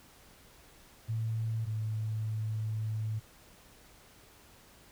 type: tone pair in turn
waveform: sine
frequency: 112.1 / 109.16 Hz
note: A2 / A2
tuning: +33 / -13 cents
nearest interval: unison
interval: 46 cents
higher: first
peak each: -30 / -31 dBFS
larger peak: first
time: 1.08-1.66 / 1.66-3.2 s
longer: second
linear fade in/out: 20 ms
effects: pink hiss -58 dBFS RMS until 4.91 s